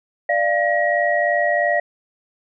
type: tone cluster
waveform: sine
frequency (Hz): 590 / 693 / 1902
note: D5 / F5 / A#6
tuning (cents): +8 / -14 / +34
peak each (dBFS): -20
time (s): 0.29-1.8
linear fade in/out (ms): 5
effects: none